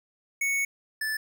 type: tone pair in turn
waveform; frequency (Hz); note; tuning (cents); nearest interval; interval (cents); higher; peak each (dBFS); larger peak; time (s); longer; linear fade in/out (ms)
square; 2217 / 1747.7; C#7 / A6; 0 / -12; major third; 412; first; -25 / -28; first; 0.41-0.65 / 1.01-1.17; first; 5
effects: none